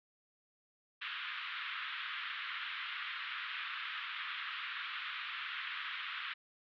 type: band-pass noise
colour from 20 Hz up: pink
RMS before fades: -42 dBFS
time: 1.01-6.34 s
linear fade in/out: 10 ms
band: 1200 to 3600 Hz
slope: 48 dB/octave
effects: none